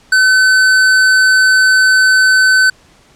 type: tone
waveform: square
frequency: 1520 Hz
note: F#6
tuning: 46 cents sharp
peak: -7 dBFS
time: 0.12-2.7 s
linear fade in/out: 5 ms
effects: pink hiss -47 dBFS RMS until 3.15 s + low-pass 8000 Hz 12 dB/octave